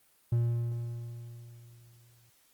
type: tone with exponential decay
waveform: triangle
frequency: 118.1 Hz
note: A#2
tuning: 23 cents sharp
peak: -21 dBFS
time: 0.32-2.3 s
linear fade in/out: 5 ms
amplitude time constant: 430 ms
effects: white hiss -66 dBFS RMS until 2.53 s + Opus 32 kbps